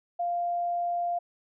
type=tone; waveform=sine; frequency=697 Hz; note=F5; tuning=4 cents flat; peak=-26 dBFS; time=0.19-1.19 s; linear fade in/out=10 ms; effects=none